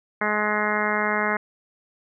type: harmonic tone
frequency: 210.8 Hz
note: G#3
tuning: 26 cents sharp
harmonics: 1 / 2 / 3 / 4 / 5 / 6 / 7 / 8 / 9 / 10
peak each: -30 / -30 / -30 / -30 / -30 / -30 / -30 / -30 / -30 / -30 dBFS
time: 0.21-1.37 s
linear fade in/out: 5 ms
effects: none